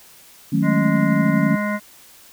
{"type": "chord", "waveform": "sine", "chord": "D# half-diminished seventh", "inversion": "none", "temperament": "equal with one note detuned", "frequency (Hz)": [155.56, 185, 220, 274.8], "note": ["D#3", "F#3", "A3", "C#4"], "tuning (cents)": [0, 0, 0, -15], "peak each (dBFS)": -21, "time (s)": [0.52, 1.56], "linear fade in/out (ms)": 10}
{"type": "harmonic tone", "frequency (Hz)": 207.9, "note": "G#3", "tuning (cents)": 2, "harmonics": [1, 3, 5, 7, 9, 10], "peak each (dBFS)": [-22, -27, -29, -30, -32, -32], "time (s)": [0.62, 1.8], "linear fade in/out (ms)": 50}
{"effects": ["white hiss -47 dBFS RMS until 2.32 s"]}